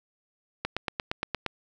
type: click train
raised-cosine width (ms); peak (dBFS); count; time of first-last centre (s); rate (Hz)
0.3; -12; 8; 0.65-1.463; 8.61
effects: none